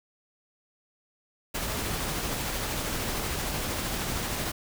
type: noise with tremolo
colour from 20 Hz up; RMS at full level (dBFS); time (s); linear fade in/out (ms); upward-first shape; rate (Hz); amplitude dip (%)
pink; -30; 1.54-4.52; 10; triangle; 13; 25
effects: none